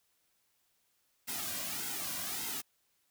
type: noise with flanger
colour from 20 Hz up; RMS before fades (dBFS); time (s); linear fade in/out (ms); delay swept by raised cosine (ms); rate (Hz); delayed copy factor
white; -38; 1.27-2.62; 20; 1.7 to 2.33; 1.7; -0.9
effects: white hiss -75 dBFS RMS until 3.1 s